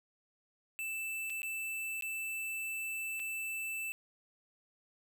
square tone with dropouts, 2647 Hz, E7, 7 cents sharp, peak -37 dBFS, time 0.79-3.92 s, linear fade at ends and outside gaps 0 ms, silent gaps 1.298-1.302 / 1.419-1.431 / 2.01-2.023 / 3.195-3.199 s, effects none

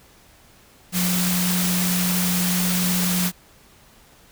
sine tone in noise, 180 Hz, F#3, 47 cents flat, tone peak -21 dBFS, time 0.92-3.32 s, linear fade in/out 50 ms, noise white, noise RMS -24 dBFS, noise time 0.92-3.32 s, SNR 0 dB, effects pink hiss -52 dBFS RMS until 4.31 s

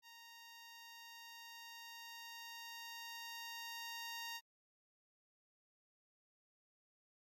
10% pulse tone with level ramp, 930 Hz, A#5, 4 cents flat, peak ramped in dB -48 to -35 dBFS, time 0.02-4.41 s, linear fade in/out 50 ms, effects MP3 64 kbps

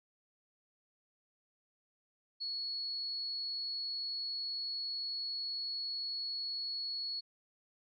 sine tone, 4369 Hz, C#8, 26 cents flat, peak -36 dBFS, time 2.4-7.21 s, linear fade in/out 20 ms, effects none

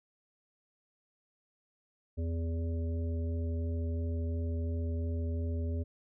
harmonic tone with a mistuned harmonic, 82.41 Hz, E2, in tune, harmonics 1 / 3 / 5 / 7, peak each -31 / -41 / -45 / -48 dBFS, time 2.17-5.84 s, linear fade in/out 20 ms, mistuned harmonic 3, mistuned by +20 cents, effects none

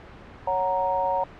sine chord, F# major, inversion second, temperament equal, 554.4 / 740 / 932.3 Hz, C#5 / F#5 / A#5, 0 / 0 / 0 cents, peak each -27 / -28 / -24 dBFS, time 0.47-1.24 s, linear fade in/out 5 ms, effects pink hiss -44 dBFS RMS until 1.39 s + low-pass 2000 Hz 12 dB/octave

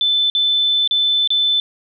sine tone with dropouts, 3520 Hz, A7, in tune, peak -13 dBFS, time 0.01-1.6 s, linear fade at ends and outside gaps 1 ms, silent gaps 0.3-0.35 / 0.876-0.91 / 1.275-1.304 s, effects none

